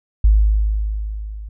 sine tone with level ramp, 52.6 Hz, G#1, 23 cents sharp, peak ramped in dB -7 to -29 dBFS, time 0.24-1.49 s, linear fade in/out 5 ms, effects none

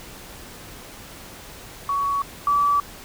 sine tone pair in turn, 1123 / 1151.9 Hz, C#6 / D6, +22 / -34 cents, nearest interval unison, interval 44 cents, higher second, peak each -20 / -16 dBFS, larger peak second, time 1.89-2.22 / 2.47-2.8 s, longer neither, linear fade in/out 2 ms, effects pink hiss -41 dBFS RMS until 3.04 s

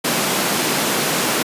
pink high-pass noise, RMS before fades -19 dBFS, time 0.04-1.43 s, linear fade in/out 10 ms, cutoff 170 Hz, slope 24 dB/octave, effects resampled to 32000 Hz

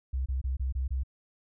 sine tone bursts, 65.41 Hz, C2, in tune, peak -26 dBFS, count 6, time 0.13-1.035 s, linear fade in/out 10 ms, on 130 ms, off 25 ms, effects tanh soft clip ceiling -23 dBFS

